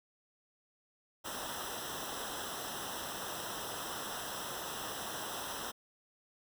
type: noise with comb filter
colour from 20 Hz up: pink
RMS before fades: -41 dBFS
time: 1.24-5.72 s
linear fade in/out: 20 ms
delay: 0.44 ms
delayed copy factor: -0.9
effects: none